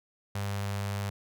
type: tone with notch filter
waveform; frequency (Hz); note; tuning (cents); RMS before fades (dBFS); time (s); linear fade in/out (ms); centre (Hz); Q
sawtooth; 100.6; G2; +45; -33; 0.35-1.1; 5; 300; 0.98
effects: none